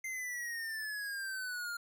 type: exponential sweep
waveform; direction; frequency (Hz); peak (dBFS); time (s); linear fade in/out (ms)
square; down; 2093 to 1396.9; -38; 0.04-1.77; 5
effects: none